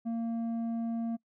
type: tone with low-pass filter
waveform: square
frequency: 230 Hz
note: A#3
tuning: 23 cents flat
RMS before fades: -33 dBFS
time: 0.05-1.17 s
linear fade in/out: 20 ms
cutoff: 480 Hz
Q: 1.7
effects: noise-tail reverb RT60 0.1 s tail -24 dB re dry